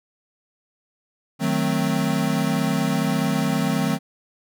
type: chord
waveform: square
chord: D# diminished seventh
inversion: none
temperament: equal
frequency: 155.56 / 185 / 220 / 261.6 Hz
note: D#3 / F#3 / A3 / C4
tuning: 0 / 0 / 0 / 0 cents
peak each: -26 dBFS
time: 1.39-3.99 s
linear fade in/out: 50 ms
effects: none